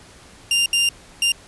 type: tone bursts at uneven times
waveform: sawtooth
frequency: 2794 Hz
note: F7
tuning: in tune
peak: -12 dBFS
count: 3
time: 0.51-0.66 / 0.73-0.89 / 1.22-1.32 s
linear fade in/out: 2 ms
effects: pink hiss -46 dBFS RMS until 1.47 s + resampled to 24000 Hz